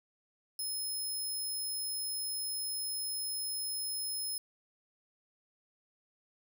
10% pulse tone, 5160 Hz, E8, 38 cents flat, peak -29 dBFS, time 0.59-4.38 s, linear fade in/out 2 ms, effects none

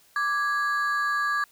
triangle ring-modulated tone, 1414 Hz, F6, 21 cents sharp, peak -18 dBFS, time 0.16-1.44 s, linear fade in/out 2 ms, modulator 244 Hz, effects white hiss -59 dBFS RMS until 1.51 s

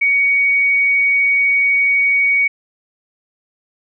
sine tone with frequency modulation, 2244 Hz, C#7, 21 cents sharp, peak -11 dBFS, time 0.01-2.48 s, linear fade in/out 10 ms, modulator 95.3 Hz, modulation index 0.2, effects none

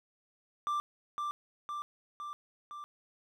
triangle tone with echo, 1180 Hz, D6, 8 cents sharp, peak -28 dBFS, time 0.67-0.8 s, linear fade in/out 0 ms, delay 510 ms, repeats 4, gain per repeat -3 dB, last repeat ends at 2.84 s, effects none

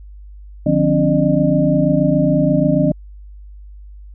sine tone cluster, 150.6 / 178.6 / 258.6 / 285.1 / 605 Hz, D3 / F3 / C4 / C#4 / D#5, +44 / +39 / -20 / +49 / -49 cents, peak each -18 dBFS, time 0.66-2.92 s, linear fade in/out 5 ms, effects added 50 Hz sine -34 dBFS peak until 4.14 s

